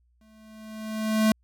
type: tone with exponential growth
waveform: square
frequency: 217.6 Hz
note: A3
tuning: 19 cents flat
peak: -17 dBFS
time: 0.21-1.32 s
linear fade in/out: 2 ms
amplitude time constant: 240 ms
effects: added 60 Hz sine -62 dBFS peak until 1.43 s